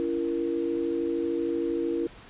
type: tone cluster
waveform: sine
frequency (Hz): 284.9 / 337.9 / 466.2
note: C#4 / E4 / A#4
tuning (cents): +48 / +43 / 0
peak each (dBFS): -33 / -27 / -31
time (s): 0-2.07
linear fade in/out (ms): 0
effects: pink hiss -49 dBFS RMS until 2.29 s + resampled to 8000 Hz